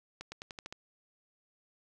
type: accelerating click train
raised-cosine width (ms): 0.2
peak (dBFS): -25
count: 7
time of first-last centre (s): 0.21-0.725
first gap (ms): 110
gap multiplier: 0.9
effects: none